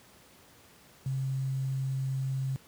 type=tone with quantisation; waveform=sine; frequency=133.4 Hz; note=C3; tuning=34 cents sharp; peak=-28 dBFS; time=1.06-2.56 s; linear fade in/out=0 ms; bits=9; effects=pink hiss -57 dBFS RMS until 2.67 s + high-pass 80 Hz 12 dB/octave